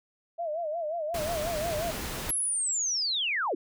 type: tone with vibrato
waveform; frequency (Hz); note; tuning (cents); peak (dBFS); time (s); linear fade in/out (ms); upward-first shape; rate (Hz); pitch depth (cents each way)
sine; 644; E5; -41; -29; 0.38-1.92; 20; sine; 5.6; 130
type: noise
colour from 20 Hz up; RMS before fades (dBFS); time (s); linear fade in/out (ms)
pink; -35; 1.14-2.31; 5
type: linear sweep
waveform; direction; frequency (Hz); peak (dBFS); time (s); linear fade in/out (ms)
sine; down; 11360 to 270; -26; 2.29-3.55; 5
effects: none